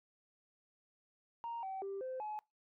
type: tone with pitch steps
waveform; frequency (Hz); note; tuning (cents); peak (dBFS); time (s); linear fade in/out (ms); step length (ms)
sine; 932 / 767 / 393 / 517 / 850; A#5 / G5 / G4 / C5 / G#5; -1 / -38 / +4 / -21 / +40; -38; 1.44-2.39; 0; 190
effects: noise-tail reverb RT60 0.2 s tail -24 dB re dry + tanh soft clip ceiling -36 dBFS